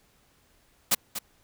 white noise with echo, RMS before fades -21 dBFS, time 0.91-0.95 s, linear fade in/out 10 ms, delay 240 ms, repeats 1, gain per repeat -11 dB, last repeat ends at 1.19 s, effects pink hiss -64 dBFS RMS until 1.43 s

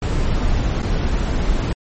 brown noise with dropouts, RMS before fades -18 dBFS, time 0.02-1.73 s, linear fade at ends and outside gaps 5 ms, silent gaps 0.822-0.827 s, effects MP3 32 kbps

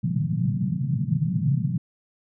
pink band-pass noise, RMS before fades -24 dBFS, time 0.03-1.78 s, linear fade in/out 5 ms, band 120 to 190 Hz, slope 48 dB/octave, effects none

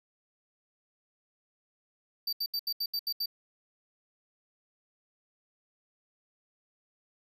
square tone bursts, 4640 Hz, D8, 22 cents flat, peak -30 dBFS, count 8, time 2.27-3.259 s, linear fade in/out 5 ms, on 58 ms, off 75 ms, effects none

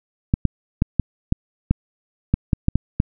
clicks, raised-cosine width 5 ms, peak -3 dBFS, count 11, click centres 0.339 / 0.453 / 0.821 / 0.997 / 1.324 / 1.71 / 2.34 / 2.532 / 2.684 / 2.756 / 3.001 s, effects none

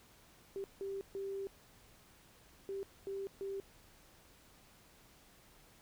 sine tone bursts at uneven times, 392 Hz, G4, in tune, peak -38 dBFS, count 6, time 0.56-0.64 / 0.81-1.01 / 1.15-1.47 / 2.69-2.83 / 3.07-3.27 / 3.41-3.6 s, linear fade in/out 0 ms, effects pink hiss -63 dBFS RMS until 5.81 s

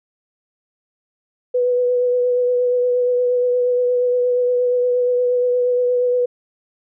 sine tone with vibrato, 493.9 Hz, B4, in tune, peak -14 dBFS, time 1.54-6.26 s, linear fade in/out 10 ms, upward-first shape triangle, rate 8.5 Hz, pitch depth 20 cents each way, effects none

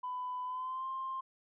sine tone with pitch glide, 1000 to 1055.2 Hz, B5 to C6, +21 to +14 cents, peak -35 dBFS, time 0.03-1.21 s, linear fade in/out 10 ms, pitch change +93 cents, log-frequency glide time 0.44-0.88 s, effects tanh soft clip ceiling -31 dBFS

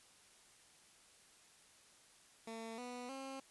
15% pulse tone with pitch steps, 225.9 / 246.3 / 268.6 Hz, A3 / B3 / C4, +46 / -5 / +46 cents, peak -39 dBFS, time 2.47-3.4 s, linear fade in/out 5 ms, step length 310 ms, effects white hiss -65 dBFS RMS until 3.5 s + resampled to 24000 Hz

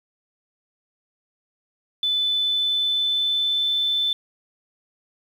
sine tone with pitch glide, 3501 to 3525 Hz, A7 to A7, -9 to +2 cents, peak -19 dBFS, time 2.03-4.13 s, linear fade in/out 2 ms, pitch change +11 cents, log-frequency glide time 2.17-3.69 s, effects 8-bit

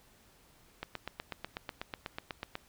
click train, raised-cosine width 0.3 ms, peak -21 dBFS, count 15, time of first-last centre 0.83-2.554 s, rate 8.12 Hz, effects pink hiss -63 dBFS RMS until 2.68 s

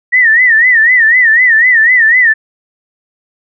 sine tone with vibrato, 1889 Hz, A#6, 22 cents sharp, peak -4 dBFS, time 0.12-2.34 s, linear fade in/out 20 ms, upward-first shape sine, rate 4 Hz, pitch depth 130 cents each way, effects none

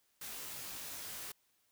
white noise with comb filter, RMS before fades -45 dBFS, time 0.21-1.32 s, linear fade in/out 5 ms, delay 18 ms, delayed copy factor -0.75, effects white hiss -75 dBFS RMS until 1.71 s

